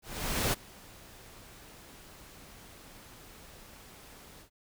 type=noise with ADSR envelope; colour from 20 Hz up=pink; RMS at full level=-28 dBFS; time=0.02-4.5 s; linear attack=510 ms; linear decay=17 ms; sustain=-24 dB; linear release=99 ms; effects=none